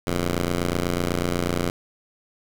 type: ring-modulated tone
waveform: 10% pulse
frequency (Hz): 87.8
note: F2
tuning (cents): +10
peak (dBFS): -11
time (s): 0.07-1.7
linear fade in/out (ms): 0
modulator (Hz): 73.6
effects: none